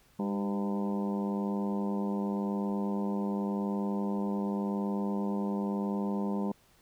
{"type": "harmonic tone with a mistuned harmonic", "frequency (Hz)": 100.9, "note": "G#2", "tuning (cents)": -49, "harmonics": [2, 3, 4, 5, 6, 7, 8, 9, 10], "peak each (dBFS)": [-30, -40, -39, -42, -46, -47, -48, -43, -48], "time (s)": [0.19, 6.52], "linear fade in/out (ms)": 5, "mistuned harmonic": 4, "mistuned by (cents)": -41, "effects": ["pink hiss -64 dBFS RMS until 6.81 s"]}